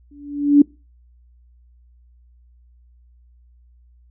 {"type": "tone with exponential growth", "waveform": "sine", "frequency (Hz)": 288.2, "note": "D4", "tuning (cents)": -33, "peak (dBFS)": -4, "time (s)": [0.11, 0.62], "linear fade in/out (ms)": 5, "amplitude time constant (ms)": 110, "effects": ["noise-tail reverb RT60 0.3 s tail -25 dB re dry", "added 60 Hz sine -49 dBFS peak until 4.1 s"]}